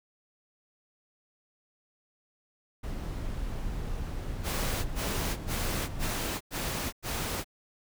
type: noise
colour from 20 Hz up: brown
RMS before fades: -34 dBFS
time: 2.83-6.13 s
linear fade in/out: 10 ms
type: noise bursts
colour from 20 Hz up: pink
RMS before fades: -33 dBFS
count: 6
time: 4.43-7.445 s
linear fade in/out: 50 ms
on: 420 ms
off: 99 ms
effects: none